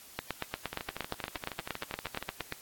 two click trains, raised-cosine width 0.3 ms, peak -17 / -21 dBFS, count 21 / 20, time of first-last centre 0.19-2.524 / 0.73-2.226 s, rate 8.57 / 12.7 Hz, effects white hiss -52 dBFS RMS until 2.61 s + AAC 64 kbps

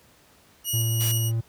10% pulse tone with tremolo, 2901 Hz, F#7, 35 cents flat, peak -17 dBFS, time 0.64-1.32 s, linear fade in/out 50 ms, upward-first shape square, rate 2.8 Hz, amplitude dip 35%
triangle tone, 114 Hz, A#2, 38 cents flat, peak -20 dBFS, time 0.73-1.41 s, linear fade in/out 10 ms
white noise, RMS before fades -33 dBFS, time 1-1.12 s, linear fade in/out 10 ms
effects pink hiss -57 dBFS RMS until 1.48 s + high-pass 60 Hz 12 dB/octave

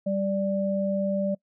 sine tone pair together, 196 / 587.3 Hz, G3 / D5, 0 / 0 cents, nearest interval octave + perfect fifth, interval 1900 cents, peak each -26 dBFS, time 0.06-1.35 s, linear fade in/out 10 ms, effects noise-tail reverb RT60 0.1 s tail -24 dB re dry

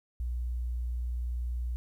sine tone, 60.4 Hz, B1, 38 cents flat, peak -30 dBFS, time 0.2-1.76 s, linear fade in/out 0 ms, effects 11-bit

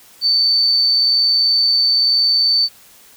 sine tone with amplitude modulation, 4541 Hz, C#8, 41 cents sharp, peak -10 dBFS, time 0.21-2.69 s, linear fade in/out 50 ms, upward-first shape sine, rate 121 Hz, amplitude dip 30%, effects white hiss -46 dBFS RMS until 3.16 s

